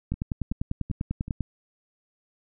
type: two click trains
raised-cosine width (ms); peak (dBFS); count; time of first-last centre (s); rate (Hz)
5; -23 / -15; 4 / 14; 0.14-1.281 / 0.12-1.407; 2.63 / 10.1
effects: none